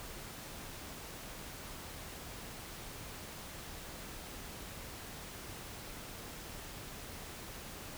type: silence
effects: pink hiss -47 dBFS RMS until 7.97 s